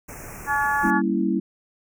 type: band-stop noise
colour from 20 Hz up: pink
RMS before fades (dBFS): -38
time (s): 0.08-0.91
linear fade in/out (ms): 10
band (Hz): 2600 to 5600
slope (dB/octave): 96
type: harmonic tone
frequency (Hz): 284.3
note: C#4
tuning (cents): +44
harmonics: 3 / 4 / 5 / 6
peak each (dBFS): -23 / -27 / -28 / -24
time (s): 0.46-1.02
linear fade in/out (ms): 50
type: chord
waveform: sine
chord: G diminished seventh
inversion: none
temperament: equal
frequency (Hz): 196 / 233.1 / 277.2 / 329.6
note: G3 / Bb3 / Db4 / Fb4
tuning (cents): 0 / 0 / 0 / 0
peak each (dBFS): -24 / -26 / -27 / -24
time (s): 0.83-1.4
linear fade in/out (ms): 10
effects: none